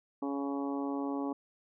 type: harmonic tone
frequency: 139.9 Hz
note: C#3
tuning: 16 cents sharp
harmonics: 2 / 3 / 4 / 5 / 6 / 7 / 8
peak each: -33 / -41 / -44 / -46 / -43 / -48 / -46 dBFS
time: 0.22-1.33 s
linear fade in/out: 5 ms
effects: none